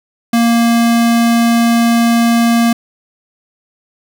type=tone; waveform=square; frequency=233.1 Hz; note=A#3; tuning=in tune; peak=-9 dBFS; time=0.33-2.73 s; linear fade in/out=5 ms; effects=none